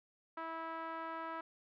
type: tone with low-pass filter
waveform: 5% pulse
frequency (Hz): 326.4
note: E4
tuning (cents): -17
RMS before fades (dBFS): -43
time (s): 0.37-1.41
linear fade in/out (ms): 5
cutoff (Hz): 1200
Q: 2.2
effects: none